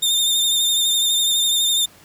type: tone with vibrato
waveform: sawtooth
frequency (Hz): 3627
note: A#7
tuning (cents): -48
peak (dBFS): -13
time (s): 0.02-1.86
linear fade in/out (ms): 10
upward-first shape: triangle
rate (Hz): 12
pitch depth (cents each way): 37
effects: pink hiss -48 dBFS RMS until 2.04 s + high-pass 80 Hz 12 dB/octave